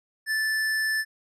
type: tone with hard clipping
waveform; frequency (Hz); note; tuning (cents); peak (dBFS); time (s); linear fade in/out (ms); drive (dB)
triangle; 1754; A6; -6; -25; 0.26-1.05; 50; 18
effects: resampled to 32000 Hz